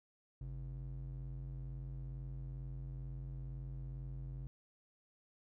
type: ring-modulated tone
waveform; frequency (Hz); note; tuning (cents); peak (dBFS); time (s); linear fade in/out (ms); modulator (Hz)
triangle; 92.5; F#2; 0; -37; 0.41-4.47; 0; 41.1
effects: none